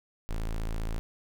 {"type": "tone", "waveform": "square", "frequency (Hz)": 27.5, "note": "A0", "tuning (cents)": 0, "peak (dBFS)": -30, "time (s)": [0.29, 0.99], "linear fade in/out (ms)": 0, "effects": []}